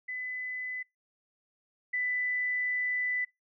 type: tone pair in turn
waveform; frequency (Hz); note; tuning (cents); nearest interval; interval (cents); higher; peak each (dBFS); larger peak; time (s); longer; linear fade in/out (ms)
sine; 2007 / 1992; B6 / B6; +27 / +14; unison; 13; first; -34 / -28; second; 0.08-0.83 / 1.93-3.25; second; 10
effects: noise-tail reverb RT60 0.2 s tail -24 dB re dry